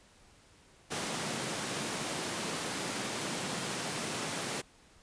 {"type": "high-pass noise", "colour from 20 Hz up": "pink", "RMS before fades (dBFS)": -36, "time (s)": [0.9, 4.62], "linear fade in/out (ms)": 20, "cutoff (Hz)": 140, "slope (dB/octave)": 24, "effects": ["pink hiss -61 dBFS RMS until 5.02 s", "resampled to 22050 Hz"]}